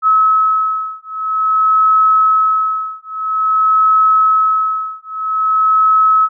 sine beating tone pair, 1289 / 1289.5 Hz, E6 / E6, -39 / -39 cents, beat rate 0.5 Hz, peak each -13 dBFS, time 0.02-6.29 s, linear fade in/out 50 ms, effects none

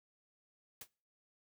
white noise with exponential decay, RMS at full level -41 dBFS, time 0.81-0.88 s, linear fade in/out 5 ms, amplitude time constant 15 ms, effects noise-tail reverb RT60 0.4 s tail -24 dB re dry

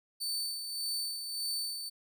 sawtooth tone with tremolo, 4537 Hz, C#8, 39 cents sharp, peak -29 dBFS, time 0.2-1.9 s, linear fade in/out 20 ms, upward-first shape sine, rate 1.7 Hz, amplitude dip 50%, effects none

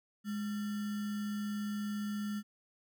sine tone with sample-and-hold, 207.7 Hz, G#3, in tune, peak -34 dBFS, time 0.24-2.43 s, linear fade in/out 50 ms, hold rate 1575 Hz, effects none

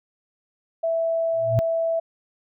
sine tone, 659.3 Hz, E5, in tune, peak -20 dBFS, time 0.83-2 s, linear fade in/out 10 ms
sine tone with exponential growth, 116.8 Hz, A#2, 4 cents sharp, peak -14 dBFS, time 1.33-1.59 s, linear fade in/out 0 ms, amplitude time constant 55 ms
effects none

